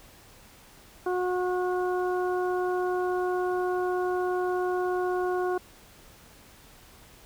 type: harmonic tone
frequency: 363.3 Hz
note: F#4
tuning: 32 cents flat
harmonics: 1 / 2 / 3 / 4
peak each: -26 / -32 / -36 / -38 dBFS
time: 1.06-5.58 s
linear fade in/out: 5 ms
effects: pink hiss -53 dBFS RMS until 7.25 s